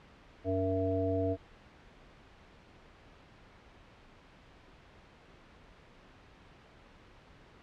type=harmonic tone with a mistuned harmonic; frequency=95 Hz; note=F#2; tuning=46 cents sharp; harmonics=1 / 3 / 5 / 7; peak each=-34 / -34 / -34 / -34 dBFS; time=0.44-1.37 s; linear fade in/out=50 ms; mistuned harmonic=5; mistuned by=-28 cents; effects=pink hiss -57 dBFS RMS until 7.62 s + low-pass 3000 Hz 12 dB/octave